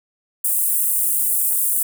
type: high-pass noise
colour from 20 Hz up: pink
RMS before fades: -19 dBFS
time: 0.44-1.83 s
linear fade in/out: 5 ms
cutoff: 8700 Hz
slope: 48 dB/octave
effects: none